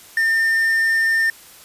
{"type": "tone with quantisation", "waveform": "triangle", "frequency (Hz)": 1806, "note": "A6", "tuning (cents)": 45, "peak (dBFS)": -13, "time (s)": [0.17, 1.3], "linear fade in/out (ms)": 2, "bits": 6, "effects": ["white hiss -44 dBFS RMS until 1.64 s", "resampled to 32000 Hz"]}